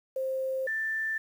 sine tone pair in turn, 527 / 1772.6 Hz, C5 / A6, +12 / +12 cents, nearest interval octave + major sixth, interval 2100 cents, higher second, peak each -28 dBFS, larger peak neither, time 0.16-0.67 / 0.67-1.18 s, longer neither, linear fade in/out 5 ms, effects 9-bit

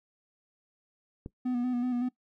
click, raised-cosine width 3 ms, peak -26 dBFS, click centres 1.261 s
triangle tone with vibrato, 246.9 Hz, B3, in tune, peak -25 dBFS, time 1.45-2.09 s, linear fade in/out 10 ms, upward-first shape square, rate 5.3 Hz, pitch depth 31 cents each way
effects noise-tail reverb RT60 0.1 s tail -19 dB re dry

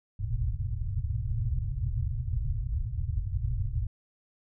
white low-pass noise, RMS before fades -30 dBFS, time 0.19-3.87 s, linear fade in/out 5 ms, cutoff 130 Hz, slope 96 dB/octave, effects none

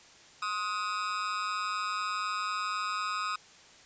40% pulse tone with amplitude modulation, 1258 Hz, D#6, 19 cents sharp, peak -26 dBFS, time 0.42-3.36 s, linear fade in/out 5 ms, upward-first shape sine, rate 196 Hz, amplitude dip 85%, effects white hiss -55 dBFS RMS until 3.85 s + resampled to 16000 Hz

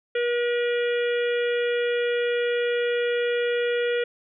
harmonic tone, 480.1 Hz, B4, 49 cents flat, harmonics 1 / 3 / 4 / 5 / 6 / 7, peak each -22 / -32 / -34 / -36 / -38 / -39 dBFS, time 0.15-4.04 s, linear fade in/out 5 ms, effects none

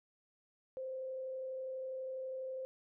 sine tone with frequency modulation, 522 Hz, C5, 4 cents flat, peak -39 dBFS, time 0.77-2.65 s, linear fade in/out 0 ms, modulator 32.2 Hz, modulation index 0.2, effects none

